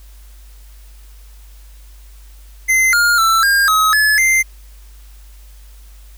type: tone with pitch steps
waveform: square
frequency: 2065 / 1415 / 1333 / 1611 / 1274 / 1715 / 2086 Hz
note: C7 / F6 / E6 / G6 / D#6 / A6 / C7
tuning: -23 / +22 / +19 / +47 / +41 / -45 / -6 cents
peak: -11 dBFS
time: 2.68-4.43 s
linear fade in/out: 20 ms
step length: 250 ms
effects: added 50 Hz sine -37 dBFS peak until 6.17 s + white hiss -50 dBFS RMS until 6.17 s